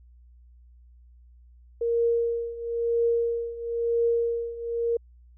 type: tone with tremolo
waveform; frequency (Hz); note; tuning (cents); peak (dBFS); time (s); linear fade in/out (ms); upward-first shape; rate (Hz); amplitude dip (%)
sine; 467.1; A#4; +3; -19; 1.81-4.97; 5; triangle; 1; 85
effects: added 60 Hz sine -50 dBFS peak until 5.37 s